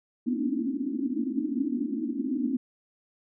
pink band-pass noise, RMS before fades -29 dBFS, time 0.26-2.57 s, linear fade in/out 5 ms, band 230 to 320 Hz, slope 96 dB/octave, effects none

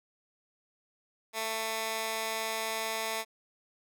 15% pulse tone with high-pass filter, 222.2 Hz, A3, 17 cents sharp, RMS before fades -34 dBFS, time 1.33-3.25 s, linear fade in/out 50 ms, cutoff 810 Hz, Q 0.52, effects none

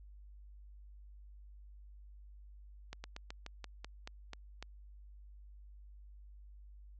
slowing click train, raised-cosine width 0.2 ms, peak -27 dBFS, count 10, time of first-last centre 2.93-4.626 s, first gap 110 ms, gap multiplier 1.13, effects added 50 Hz sine -52 dBFS peak until 6.99 s + low-pass 7000 Hz 12 dB/octave

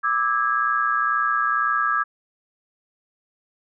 sine tone cluster, 1177 / 1299 / 1644 Hz, D6 / E6 / G#6, +3 / -26 / -18 cents, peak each -23 dBFS, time 0.03-2.04 s, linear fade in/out 20 ms, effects none

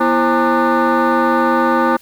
sine tone with frequency modulation, 333.5 Hz, E4, 20 cents sharp, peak -9 dBFS, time 0-1.97 s, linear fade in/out 10 ms, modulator 288 Hz, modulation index 3.8, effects tanh soft clip ceiling -9 dBFS + white hiss -47 dBFS RMS until 2.01 s

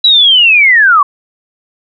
sine linear sweep, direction down, 3951 to 1091 Hz, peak -3 dBFS, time 0.04-1.03 s, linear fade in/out 5 ms, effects none

